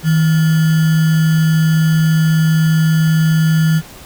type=tone with sample-and-hold; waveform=sine; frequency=160 Hz; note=D#3; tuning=49 cents sharp; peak=-9 dBFS; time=0.03-3.82 s; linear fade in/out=50 ms; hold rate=1575 Hz; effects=pink hiss -37 dBFS RMS until 4.05 s